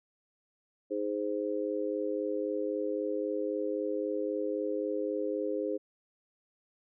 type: chord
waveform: sine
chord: Ab major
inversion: second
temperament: just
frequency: 311.5 / 415.3 / 519.1 Hz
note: Eb4 / Ab4 / C5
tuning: +2 / 0 / -14 cents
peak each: -35 / -34 / -34 dBFS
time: 0.9-5.78 s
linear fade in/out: 20 ms
effects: none